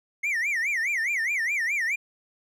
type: tone with vibrato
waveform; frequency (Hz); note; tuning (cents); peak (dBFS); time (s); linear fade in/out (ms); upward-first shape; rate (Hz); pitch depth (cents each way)
triangle; 2072; C7; -17; -22; 0.23-1.96; 10; sine; 4.8; 260
effects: none